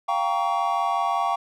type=chord; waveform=triangle; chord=G half-diminished seventh; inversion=third; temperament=equal with one note detuned; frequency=698.5 / 784 / 932.3 / 1124.9 Hz; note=F5 / G5 / Bb5 / Db6; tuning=0 / 0 / 0 / +25 cents; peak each=-25 / -24 / -27 / -24 dBFS; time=0.08-1.36 s; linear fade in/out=10 ms; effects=none